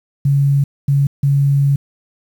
sine tone bursts at uneven times, 140.1 Hz, C#3, 19 cents sharp, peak -10 dBFS, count 3, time 0.25-0.64 / 0.88-1.07 / 1.23-1.76 s, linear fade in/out 5 ms, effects 7-bit

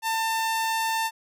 sawtooth tone, 896 Hz, A5, 31 cents sharp, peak -20 dBFS, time 0.02-1.11 s, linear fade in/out 50 ms, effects none

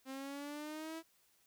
sawtooth exponential sweep, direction up, 262.9 to 329 Hz, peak -39 dBFS, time 0.05-1.03 s, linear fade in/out 50 ms, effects white hiss -72 dBFS RMS until 1.46 s

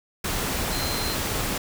sine tone in noise, 4125 Hz, C8, 25 cents flat, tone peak -32 dBFS, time 0.72-1.15 s, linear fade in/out 5 ms, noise pink, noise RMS -27 dBFS, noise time 0.24-1.58 s, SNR -8 dB, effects none

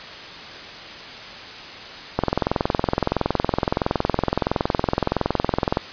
click train, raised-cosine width 1 ms, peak -4 dBFS, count 78, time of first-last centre 2.19-5.771 s, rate 21.5 Hz, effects white hiss -36 dBFS RMS until 5.92 s + resampled to 11025 Hz

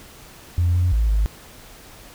sine tone with pitch steps, 87 / 88.9 / 55.3 / 52.2 Hz, F2 / F2 / A1 / G#1, -6 / +31 / +9 / +10 cents, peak -14 dBFS, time 0.58-1.26 s, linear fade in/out 0 ms, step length 170 ms, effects tanh soft clip ceiling -12 dBFS + pink hiss -44 dBFS RMS until 2.14 s

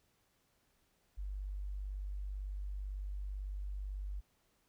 sine tone, 49 Hz, G1, in tune, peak -38 dBFS, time 1.17-4.21 s, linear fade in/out 20 ms, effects pink hiss -75 dBFS RMS until 4.68 s

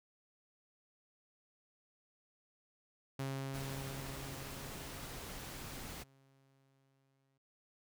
sawtooth tone with exponential decay, 135.5 Hz, C#3, 39 cents flat, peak -33 dBFS, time 3.19-7.38 s, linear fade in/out 5 ms, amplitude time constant 910 ms
pink noise, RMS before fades -47 dBFS, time 3.53-6.04 s, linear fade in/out 20 ms
effects none

